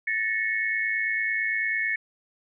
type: tone cluster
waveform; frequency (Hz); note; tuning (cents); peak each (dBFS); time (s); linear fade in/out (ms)
sine; 1760 / 1869 / 2197; A6 / A#6 / C#7; 0 / +4 / -16; -29 / -29 / -27; 0.07-1.96; 5
effects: none